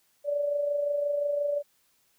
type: tone with amplitude modulation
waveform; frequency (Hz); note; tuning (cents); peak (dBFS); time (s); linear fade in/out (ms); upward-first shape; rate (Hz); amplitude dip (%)
sine; 579; D5; -25; -23; 0.24-1.63; 50; sine; 25.7; 45
effects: white hiss -68 dBFS RMS until 2.18 s